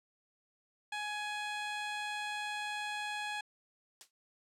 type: tone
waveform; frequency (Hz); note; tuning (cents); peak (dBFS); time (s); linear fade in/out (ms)
15% pulse; 837; G#5; +13; -30; 0.92-3.41; 5
type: noise with exponential decay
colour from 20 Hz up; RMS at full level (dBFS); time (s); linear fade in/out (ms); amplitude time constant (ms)
blue; -41; 4.01-4.11; 0; 21
effects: low-pass 7000 Hz 12 dB/octave